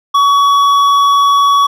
triangle tone with hard clipping, 1128 Hz, C#6, 30 cents sharp, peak -8 dBFS, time 0.14-1.67 s, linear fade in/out 10 ms, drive 11 dB, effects none

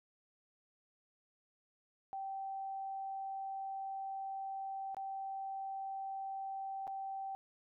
sine tone with dropouts, 777 Hz, G5, 16 cents flat, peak -39 dBFS, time 2.13-7.35 s, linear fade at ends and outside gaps 0 ms, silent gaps 4.946-4.968 / 6.87-6.877 s, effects none

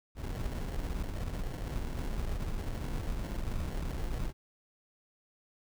brown noise with sample-and-hold, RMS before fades -35 dBFS, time 0.15-4.33 s, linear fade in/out 50 ms, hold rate 1225 Hz, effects none

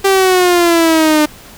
sawtooth exponential sweep, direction down, 393.5 to 300 Hz, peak -4 dBFS, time 0.04-1.26 s, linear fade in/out 10 ms, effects pink hiss -37 dBFS RMS until 1.57 s

